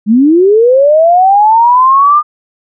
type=linear sweep; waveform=sine; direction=up; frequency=200 to 1218 Hz; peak=-3 dBFS; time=0.06-2.23 s; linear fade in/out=50 ms; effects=none